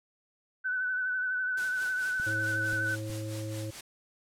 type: tone with vibrato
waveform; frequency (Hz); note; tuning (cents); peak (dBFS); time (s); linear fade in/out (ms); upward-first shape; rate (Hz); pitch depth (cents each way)
sine; 1504; F#6; +28; -28; 0.64-2.96; 20; sine; 12; 32
type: noise with tremolo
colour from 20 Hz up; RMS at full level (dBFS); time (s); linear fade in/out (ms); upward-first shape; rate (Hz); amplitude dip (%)
white; -42; 1.57-3.81; 5; sine; 4.6; 60
type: clicks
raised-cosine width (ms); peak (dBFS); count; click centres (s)
5; -32; 3; 2.199 / 2.731 / 3.101
type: harmonic tone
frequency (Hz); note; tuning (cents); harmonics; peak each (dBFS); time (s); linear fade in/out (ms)
108.1; A2; -30; 1 / 3 / 5; -35 / -40 / -42; 2.26-3.71; 10
effects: low-pass 10000 Hz 12 dB/octave